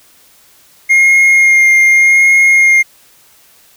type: tone with vibrato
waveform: triangle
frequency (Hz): 2132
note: C7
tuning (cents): +32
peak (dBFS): -3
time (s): 0.89-2.83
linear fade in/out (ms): 20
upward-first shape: sine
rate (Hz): 0.85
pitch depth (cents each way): 13
effects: white hiss -46 dBFS RMS until 3.76 s